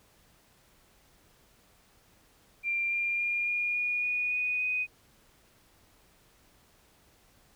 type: tone with pitch steps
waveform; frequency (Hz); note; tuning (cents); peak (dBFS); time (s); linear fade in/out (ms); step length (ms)
sine; 2377 / 2394 / 2410 / 2427 / 2444 / 2461 / 2478 / 2495; D7 / D7 / D7 / D#7 / D#7 / D#7 / D#7 / D#7; +20 / +33 / +44 / -44 / -32 / -20 / -8 / +4; -27; 2.63-4.87; 50; 280
effects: pink hiss -63 dBFS RMS until 7.55 s